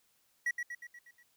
triangle tone with echo, 1927 Hz, B6, 43 cents flat, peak -27 dBFS, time 0.46-0.51 s, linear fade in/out 5 ms, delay 120 ms, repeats 6, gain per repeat -5 dB, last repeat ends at 1.23 s, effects white hiss -72 dBFS RMS until 1.36 s

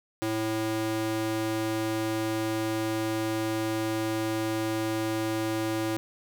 square tone with high-pass filter, 110 Hz, A2, in tune, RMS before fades -29 dBFS, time 0.22-5.97 s, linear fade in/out 0 ms, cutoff 250 Hz, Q 1.8, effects none

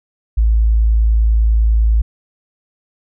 sine tone, 55 Hz, A1, in tune, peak -9 dBFS, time 0.37-2.02 s, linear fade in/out 10 ms, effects none

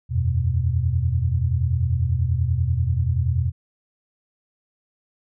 sine chord, E suspended second, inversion none, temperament just, 82.41 / 92.71 / 123.61 Hz, E2 / F#2 / B2, 0 / +4 / +2 cents, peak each -22 / -24 / -22 dBFS, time 0.09-3.52 s, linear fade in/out 50 ms, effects none

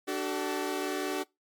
sawtooth chord, D major, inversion none, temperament equal with one note detuned, 293.7 / 378.9 / 440 Hz, D4 / F#4 / A4, 0 / +41 / 0 cents, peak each -30 / -29 / -34 dBFS, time 0.07-1.24 s, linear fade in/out 20 ms, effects noise-tail reverb RT60 0.2 s tail -23 dB re dry + MP3 96 kbps

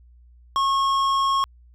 sine tone with tanh clipping, 1090 Hz, C#6, 29 cents flat, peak -20 dBFS, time 0.56-1.44 s, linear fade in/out 0 ms, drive 12 dB, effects added 60 Hz sine -48 dBFS peak until 1.74 s

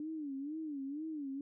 sine tone with vibrato, 293.7 Hz, D4, in tune, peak -38 dBFS, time 0-1.41 s, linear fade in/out 2 ms, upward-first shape sine, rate 2.1 Hz, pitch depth 150 cents each way, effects none

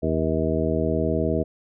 harmonic tone, 79.6 Hz, D#2, 40 cents sharp, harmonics 1 / 2 / 3 / 4 / 5 / 6 / 8, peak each -28 / -28 / -28 / -28 / -28 / -28 / -28 dBFS, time 0.02-1.44 s, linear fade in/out 20 ms, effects none

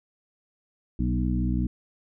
harmonic tone with a mistuned harmonic, 61.74 Hz, B1, in tune, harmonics 1 / 2 / 3 / 4 / 5, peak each -26 / -30 / -29 / -30 / -33 dBFS, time 0.99-1.67 s, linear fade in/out 5 ms, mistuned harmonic 4, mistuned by -25 cents, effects none

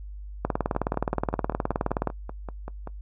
two click trains, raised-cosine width 1 ms, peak -21 / -10 dBFS, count 12 / 32, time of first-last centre 0.75-2.874 / 0.45-2.073 s, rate 5.18 / 19.1 Hz, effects noise-tail reverb RT60 0.1 s tail -21 dB re dry + added 50 Hz sine -36 dBFS peak until 3.01 s

